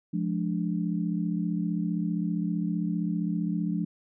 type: chord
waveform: sine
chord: D diminished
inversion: first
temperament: equal with one note detuned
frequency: 174.61 / 209.9 / 293.7 Hz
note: F3 / Ab3 / D4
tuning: 0 / +19 / 0 cents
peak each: -28 / -31 / -33 dBFS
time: 0.13-3.85 s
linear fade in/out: 10 ms
effects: none